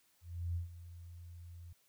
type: tone with ADSR envelope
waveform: sine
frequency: 86 Hz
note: F2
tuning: 26 cents flat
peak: -33 dBFS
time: 0.21-1.73 s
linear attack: 340 ms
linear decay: 130 ms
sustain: -15 dB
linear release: 6 ms
effects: white hiss -72 dBFS RMS until 1.88 s